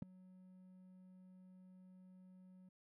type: tone with ADSR envelope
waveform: triangle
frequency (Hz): 185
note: F#3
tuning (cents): 0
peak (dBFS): -34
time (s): 0.02-2.69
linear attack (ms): 4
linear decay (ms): 8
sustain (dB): -23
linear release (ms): 5
effects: none